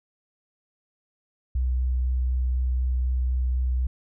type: tone with vibrato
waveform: sine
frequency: 63 Hz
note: B1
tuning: 35 cents sharp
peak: -21 dBFS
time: 1.55-3.87 s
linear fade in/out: 5 ms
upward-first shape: sine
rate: 4 Hz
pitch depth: 9 cents each way
effects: none